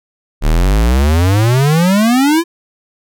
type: exponential sweep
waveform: square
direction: up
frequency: 35.28 to 347.3 Hz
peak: -9 dBFS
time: 0.41-2.44 s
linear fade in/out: 50 ms
effects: none